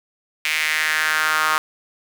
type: tone with high-pass filter sweep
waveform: sawtooth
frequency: 155.56 Hz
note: D#3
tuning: in tune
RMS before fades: -20 dBFS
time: 0.45-1.58 s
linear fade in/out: 0 ms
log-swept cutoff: 2300 to 1200 Hz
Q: 3.6
effects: none